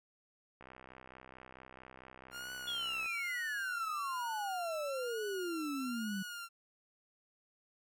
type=click train; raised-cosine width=0.5 ms; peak=-37 dBFS; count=159; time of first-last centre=0.61-3.06 s; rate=64.5 Hz
type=tone with vibrato; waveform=sawtooth; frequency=1395 Hz; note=F6; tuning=2 cents flat; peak=-39 dBFS; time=2.31-6.49 s; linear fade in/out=50 ms; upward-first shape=triangle; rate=1.1 Hz; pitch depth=110 cents each way
type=exponential sweep; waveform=sine; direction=down; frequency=3435 to 187.6 Hz; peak=-36 dBFS; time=2.67-6.23 s; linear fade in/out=10 ms
effects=none